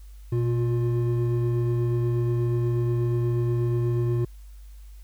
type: tone pair together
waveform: triangle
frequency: 120.7 / 353.8 Hz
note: B2 / F4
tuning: -39 / +23 cents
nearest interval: octave + perfect fifth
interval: 1862 cents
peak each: -20 / -26 dBFS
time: 0.32-4.25 s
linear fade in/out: 5 ms
effects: added 50 Hz sine -41 dBFS peak until 5.03 s + white hiss -61 dBFS RMS until 5.03 s